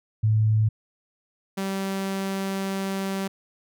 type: tone pair in turn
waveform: sine / sawtooth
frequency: 108.8 / 193.86 Hz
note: A2 / G3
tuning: -19 / -19 cents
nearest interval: minor seventh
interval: 1000 cents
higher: second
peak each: -17 / -22 dBFS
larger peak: first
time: 0.23-0.69 / 1.57-3.28 s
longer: second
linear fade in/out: 10 ms
effects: none